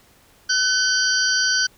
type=tone cluster; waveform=sine; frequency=1514 / 3127 / 4534 / 4813 / 5800 Hz; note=F#6 / G7 / C#8 / D8 / F#8; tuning=+39 / -5 / +38 / +42 / -35 cents; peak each=-20 / -28 / -24 / -24 / -24 dBFS; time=0.49-1.67 s; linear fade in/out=10 ms; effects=pink hiss -54 dBFS RMS until 1.77 s